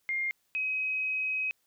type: tone pair in turn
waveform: sine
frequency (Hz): 2119 / 2535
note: C7 / D#7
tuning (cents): +21 / +32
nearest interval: minor third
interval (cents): 311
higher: second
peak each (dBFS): -28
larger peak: neither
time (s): 0.09-0.31 / 0.55-1.51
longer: second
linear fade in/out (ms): 0
effects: white hiss -73 dBFS RMS until 1.66 s

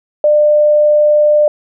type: tone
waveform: sine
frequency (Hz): 598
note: D5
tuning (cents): +31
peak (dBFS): -6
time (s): 0.24-1.48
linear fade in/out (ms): 2
effects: none

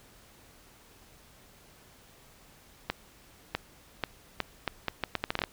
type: accelerating click train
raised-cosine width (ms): 0.3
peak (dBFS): -12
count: 14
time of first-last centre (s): 2.9-5.438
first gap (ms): 650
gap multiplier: 0.75
effects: pink hiss -57 dBFS RMS until 5.52 s

